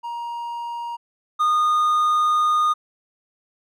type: tone pair in turn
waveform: triangle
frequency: 943 / 1226.9 Hz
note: A#5 / D#6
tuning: +20 / -25 cents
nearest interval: perfect fourth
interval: 455 cents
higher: second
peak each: -25 / -14 dBFS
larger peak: second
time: 0.03-0.97 / 1.39-2.74 s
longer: second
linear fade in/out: 20 ms
effects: none